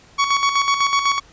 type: tone with tremolo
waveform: sawtooth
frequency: 1120 Hz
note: C#6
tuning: 18 cents sharp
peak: -10 dBFS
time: 0.18-1.2 s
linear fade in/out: 20 ms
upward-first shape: square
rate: 8 Hz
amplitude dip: 55%
effects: pink hiss -49 dBFS RMS until 1.32 s + resampled to 16000 Hz